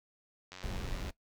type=click train; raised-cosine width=0.2 ms; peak=-29 dBFS; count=54; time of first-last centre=0.52-1.094 s; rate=92.4 Hz
type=noise; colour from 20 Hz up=brown; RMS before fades=-38 dBFS; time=0.63-1.11 s; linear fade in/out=5 ms
effects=noise-tail reverb RT60 0.1 s tail -18 dB re dry